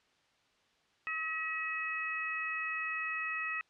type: harmonic tone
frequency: 640 Hz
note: D#5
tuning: 49 cents sharp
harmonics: 2 / 3 / 4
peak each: -40 / -37 / -37 dBFS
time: 1.07-3.61 s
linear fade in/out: 0 ms
effects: white hiss -70 dBFS RMS until 3.69 s + low-pass 4000 Hz 12 dB/octave